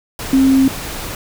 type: tone in noise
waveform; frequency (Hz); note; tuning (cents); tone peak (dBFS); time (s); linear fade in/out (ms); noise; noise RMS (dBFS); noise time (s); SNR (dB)
sine; 266.9; C4; +35; -8; 0.33-0.68; 2; pink; -26; 0.19-1.15; +15
effects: none

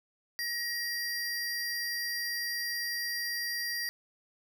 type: tone pair together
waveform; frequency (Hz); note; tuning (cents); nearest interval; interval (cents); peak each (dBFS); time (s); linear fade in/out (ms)
square; 1899 / 4727; A#6 / D8; +32 / +10; octave + major third; 1578; -35 / -36; 0.39-3.89; 0
effects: none

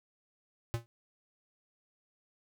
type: tone with exponential decay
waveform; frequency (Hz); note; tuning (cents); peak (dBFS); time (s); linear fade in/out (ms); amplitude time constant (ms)
square; 116.7; A#2; +2; -27; 0.74-0.86; 0; 25
effects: none

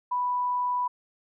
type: tone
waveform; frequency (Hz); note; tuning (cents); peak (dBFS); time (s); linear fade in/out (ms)
sine; 987.8; B5; 0; -24; 0.11-0.88; 10
effects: none

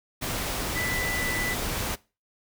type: tone in noise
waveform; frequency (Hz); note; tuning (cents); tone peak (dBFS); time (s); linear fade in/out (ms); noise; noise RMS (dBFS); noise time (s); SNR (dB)
sine; 1986; B6; +9; -28; 0.75-1.55; 20; pink; -30; 0.21-1.96; -1
effects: noise-tail reverb RT60 0.3 s tail -21 dB re dry

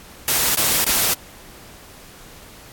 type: noise bursts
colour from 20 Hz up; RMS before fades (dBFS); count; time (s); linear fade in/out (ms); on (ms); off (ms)
white; -18; 3; 0.28-1.136; 0; 270; 23
effects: pink hiss -43 dBFS RMS until 2.72 s + AAC 64 kbps

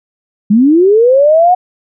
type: linear sweep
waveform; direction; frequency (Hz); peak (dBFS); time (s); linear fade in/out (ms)
sine; up; 196 to 740; -4; 0.5-1.55; 10
effects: none

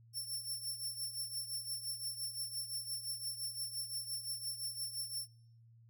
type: tone with tremolo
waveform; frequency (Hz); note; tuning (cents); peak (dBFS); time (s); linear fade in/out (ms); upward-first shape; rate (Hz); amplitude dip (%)
20% pulse; 5410; E8; +44; -31; 0.13-5.28; 50; triangle; 5.8; 75
effects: noise-tail reverb RT60 0.6 s tail -22 dB re dry + added 115 Hz sine -59 dBFS peak until 5.89 s

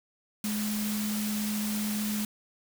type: tone in noise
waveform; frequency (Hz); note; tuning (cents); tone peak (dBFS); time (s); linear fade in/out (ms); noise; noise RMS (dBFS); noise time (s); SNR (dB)
sine; 211; G#3; +28; -29; 0.44-2.25; 2; white; -36; 0.44-2.25; +4
effects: none

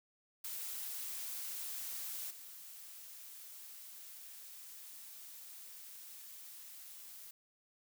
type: noise with level steps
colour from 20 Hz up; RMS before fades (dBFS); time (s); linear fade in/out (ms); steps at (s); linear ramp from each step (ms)
blue; -43 / -52; 0.44-7.31; 5; 2.3; 10
effects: none

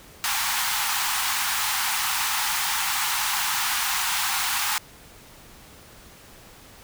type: high-pass noise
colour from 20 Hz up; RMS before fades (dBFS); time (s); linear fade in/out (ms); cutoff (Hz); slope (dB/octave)
pink; -25; 0.24-4.78; 0; 780; 96
effects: pink hiss -48 dBFS RMS until 6.83 s

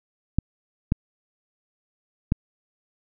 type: clicks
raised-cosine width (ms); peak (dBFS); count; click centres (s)
5; -7; 3; 0.386 / 0.921 / 2.321
effects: none

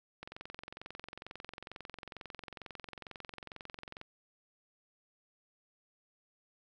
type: click train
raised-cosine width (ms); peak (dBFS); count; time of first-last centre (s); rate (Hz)
0.3; -28; 85; 0.23-4.014; 22.2
effects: none

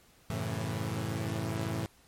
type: chord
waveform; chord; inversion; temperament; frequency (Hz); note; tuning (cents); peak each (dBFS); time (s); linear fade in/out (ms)
sawtooth; F# minor seventh; none; equal with one note detuned; 92.5 / 110 / 135.5 / 164.81; F#2 / A2 / C#3 / E3; 0 / 0 / -39 / 0; -36 / -31 / -35 / -34; 0.3-1.86; 0
effects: pink hiss -62 dBFS RMS until 2.07 s + MP3 64 kbps

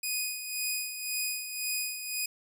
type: tone with tremolo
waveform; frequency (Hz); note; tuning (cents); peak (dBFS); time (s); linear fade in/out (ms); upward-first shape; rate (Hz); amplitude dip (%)
10% pulse; 2484; D#7; -3; -20; 0.03-2.26; 5; sine; 1.9; 60
effects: none

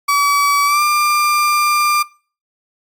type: tone with pitch glide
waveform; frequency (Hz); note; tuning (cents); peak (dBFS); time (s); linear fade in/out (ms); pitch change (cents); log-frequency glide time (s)
35% pulse; 1143 to 1192.9; D6 to D6; -47 to +27; -10; 0.08-2.03; 10; +74; 0.65-0.82
effects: noise-tail reverb RT60 0.4 s tail -23 dB re dry + AAC 64 kbps

